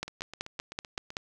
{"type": "two click trains", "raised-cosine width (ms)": 0.2, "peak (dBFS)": [-15, -24], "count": [7, 9], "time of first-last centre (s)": [[0.03, 1.169], [0.08, 1.104]], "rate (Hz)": [5.27, 7.81], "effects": []}